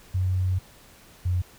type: tone pair in turn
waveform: sine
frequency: 92.5 / 89.87 Hz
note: F#2 / F#2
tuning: 0 / -50 cents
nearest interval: unison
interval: 50 cents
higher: first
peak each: -21 dBFS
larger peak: neither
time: 0.14-0.59 / 1.25-1.42 s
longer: first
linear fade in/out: 10 ms
effects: pink hiss -52 dBFS RMS until 1.58 s